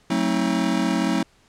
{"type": "chord", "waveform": "square", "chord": "F# diminished seventh", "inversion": "none", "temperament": "just", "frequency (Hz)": [185, 222, 266.4, 319.7], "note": ["F#3", "A3", "C4", "Eb4"], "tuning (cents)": [0, 16, 31, 47], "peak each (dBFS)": -26, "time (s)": [0.1, 1.23], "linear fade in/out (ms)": 5, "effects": ["pink hiss -58 dBFS RMS until 1.48 s", "low-pass 8000 Hz 12 dB/octave"]}